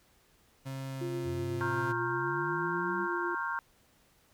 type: tone with pitch glide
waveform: 35% pulse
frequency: 134.3 to 131.38 Hz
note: C3 to C3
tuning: +46 to +7 cents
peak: -35 dBFS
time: 0.65-1.93 s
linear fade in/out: 20 ms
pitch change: -39 cents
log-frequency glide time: 0.87-1.56 s
type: tone with tremolo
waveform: sine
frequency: 349.2 Hz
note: F4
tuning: in tune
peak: -33 dBFS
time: 1.01-3.35 s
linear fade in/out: 5 ms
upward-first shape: sine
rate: 8.1 Hz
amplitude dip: 25%
type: exponential sweep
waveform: sine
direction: up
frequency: 87.31 to 197.3 Hz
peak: -38 dBFS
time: 1.23-3.08 s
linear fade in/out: 50 ms
type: chord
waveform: sine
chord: G half-diminished seventh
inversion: first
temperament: equal with one note detuned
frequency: 932.3 / 1080.9 / 1396.9 / 1568 Hz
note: Bb5 / Db6 / F6 / G6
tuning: 0 / -44 / 0 / 0 cents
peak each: -37 dBFS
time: 1.61-3.59 s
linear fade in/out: 0 ms
effects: pink hiss -66 dBFS RMS until 4.33 s

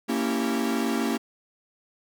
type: chord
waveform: 45% pulse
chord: A# diminished seventh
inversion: none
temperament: equal with one note detuned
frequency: 230.3 / 277.2 / 329.6 / 392 Hz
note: A#3 / C#4 / E4 / G4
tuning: -21 / 0 / 0 / 0 cents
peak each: -27 / -29 / -32 / -32 dBFS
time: 0.08-1.18 s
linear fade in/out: 20 ms
effects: none

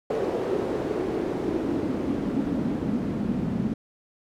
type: noise with band-pass filter sweep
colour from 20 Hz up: pink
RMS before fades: -27 dBFS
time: 0.1-3.74 s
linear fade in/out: 5 ms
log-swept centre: 450 to 200 Hz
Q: 2.8
effects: none

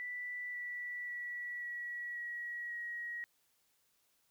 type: tone with pitch steps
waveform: sine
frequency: 1972 / 1957.2 / 1942.6 / 1928.1 / 1913.6 / 1899.3 Hz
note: B6 / B6 / B6 / B6 / A#6 / A#6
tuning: -3 / -16 / -29 / -42 / +45 / +32 cents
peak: -39 dBFS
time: 0-3.24 s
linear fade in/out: 0 ms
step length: 540 ms
effects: white hiss -75 dBFS RMS until 4.3 s

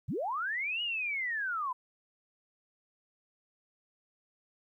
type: linear two-way sweep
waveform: sine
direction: up then down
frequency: 82.41 to 2927 to 972 Hz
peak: -31 dBFS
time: 0.08-1.73 s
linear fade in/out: 10 ms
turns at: 0.82 s
effects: 12-bit

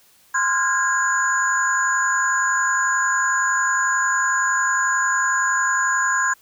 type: tone cluster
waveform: sine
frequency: 1040 / 1390 / 1441 / 1638 / 6920 Hz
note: C6 / F6 / F#6 / G#6 / A8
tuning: -11 / -9 / -46 / -24 / -30 cents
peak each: -22 / -29 / -28 / -20 / -26 dBFS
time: 0.34-6.34 s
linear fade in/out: 10 ms
effects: white hiss -55 dBFS RMS until 6.41 s

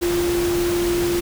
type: tone in noise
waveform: sine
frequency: 347.7 Hz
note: F4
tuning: 8 cents flat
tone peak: -18 dBFS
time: 0.01-1.21 s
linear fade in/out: 20 ms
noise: pink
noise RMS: -27 dBFS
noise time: 0.01-1.21 s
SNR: +6 dB
effects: none

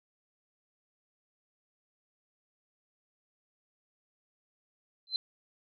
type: tone with exponential growth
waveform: sine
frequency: 4081 Hz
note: C8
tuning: 44 cents flat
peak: -23 dBFS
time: 5.07-5.16 s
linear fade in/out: 1 ms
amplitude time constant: 19 ms
effects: none

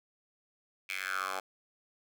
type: tone with high-pass filter sweep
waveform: 10% pulse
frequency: 94.7 Hz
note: F#2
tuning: 41 cents sharp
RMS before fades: -36 dBFS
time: 0.89-1.4 s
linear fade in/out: 5 ms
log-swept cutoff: 2400 to 830 Hz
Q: 4.9
effects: none

